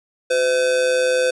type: tone with amplitude modulation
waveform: square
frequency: 509 Hz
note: C5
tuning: 48 cents flat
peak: -14 dBFS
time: 0.3-1.31 s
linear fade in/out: 10 ms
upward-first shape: sine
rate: 143 Hz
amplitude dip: 50%
effects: resampled to 24000 Hz + 9-bit